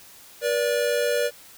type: tone pair together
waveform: square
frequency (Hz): 482 / 582.5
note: B4 / D5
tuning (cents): -42 / -14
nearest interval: minor third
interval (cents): 328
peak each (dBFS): -24 / -25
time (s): 0.41-1.31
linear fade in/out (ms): 50
effects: white hiss -48 dBFS RMS until 1.57 s